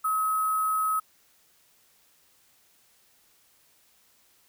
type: tone with sample-and-hold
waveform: sine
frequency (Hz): 1280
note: D#6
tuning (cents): +49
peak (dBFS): -23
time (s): 0.04-1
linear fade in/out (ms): 10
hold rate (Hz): 11025
effects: white hiss -63 dBFS RMS until 4.48 s